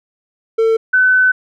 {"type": "tone pair in turn", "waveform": ["triangle", "sine"], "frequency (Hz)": [449.1, 1510.6], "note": ["A4", "F#6"], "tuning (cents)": [35, 35], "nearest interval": "octave + major sixth", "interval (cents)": 2100, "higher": "second", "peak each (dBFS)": [-8, -8], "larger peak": "neither", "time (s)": [[0.58, 0.77], [0.93, 1.32]], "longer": "second", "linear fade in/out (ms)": 10, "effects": []}